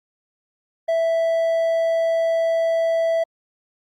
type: tone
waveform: triangle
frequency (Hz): 659.3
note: E5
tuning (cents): 0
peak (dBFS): -15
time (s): 0.88-3.24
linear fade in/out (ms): 10
effects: Opus 48 kbps